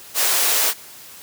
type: high-pass noise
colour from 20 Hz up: white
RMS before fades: -18 dBFS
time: 0.14-0.74 s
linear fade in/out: 50 ms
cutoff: 360 Hz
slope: 24 dB/octave
effects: white hiss -41 dBFS RMS until 1.22 s + high-pass 80 Hz 12 dB/octave